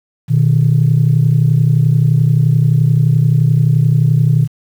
sine tone pair together, 121.7 / 153.25 Hz, B2 / D#3, -25 / -26 cents, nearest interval major third, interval 399 cents, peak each -10 dBFS, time 0.28-4.48 s, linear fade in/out 50 ms, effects tanh soft clip ceiling -2 dBFS + 7-bit

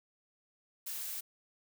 blue noise, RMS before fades -40 dBFS, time 0.86-1.21 s, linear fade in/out 10 ms, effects none

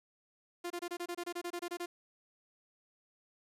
sawtooth tone bursts, 349.2 Hz, F4, in tune, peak -33 dBFS, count 14, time 0.64-1.861 s, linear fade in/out 10 ms, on 64 ms, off 25 ms, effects resampled to 32000 Hz + 10-bit

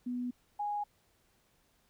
sine tone pair in turn, 246.4 / 826.6 Hz, B3 / G#5, -4 / -8 cents, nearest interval octave + major sixth, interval 2096 cents, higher second, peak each -33 / -32 dBFS, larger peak second, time 0.06-0.31 / 0.59-0.84 s, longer neither, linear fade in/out 10 ms, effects pink hiss -71 dBFS RMS until 1.89 s

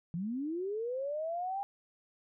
sine linear sweep, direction up, 160 to 808 Hz, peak -33 dBFS, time 0.14-1.63 s, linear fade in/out 0 ms, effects none

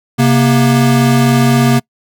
square tone pair together, 133.2 / 236.7 Hz, C3 / A#3, +31 / +27 cents, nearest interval minor seventh, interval 996 cents, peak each -11 dBFS, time 0.18-1.8 s, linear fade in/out 20 ms, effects noise-tail reverb RT60 0.1 s tail -25 dB re dry

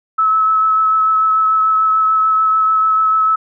sine tone with vibrato, 1297 Hz, E6, 28 cents flat, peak -10 dBFS, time 0.18-3.36 s, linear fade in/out 10 ms, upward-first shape triangle, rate 6.8 Hz, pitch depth 16 cents each way, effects none

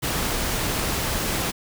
pink noise, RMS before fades -25 dBFS, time 0.02-1.52 s, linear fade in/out 20 ms, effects none

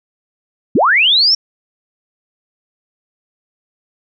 sine linear sweep, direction up, 150 to 5588 Hz, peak -8 dBFS, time 0.75-1.35 s, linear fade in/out 5 ms, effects none

